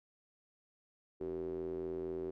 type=tone with band-pass filter; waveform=square; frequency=42.11 Hz; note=E1; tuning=38 cents sharp; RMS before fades=-40 dBFS; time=1.2-2.31 s; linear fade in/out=10 ms; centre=380 Hz; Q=6.6; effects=none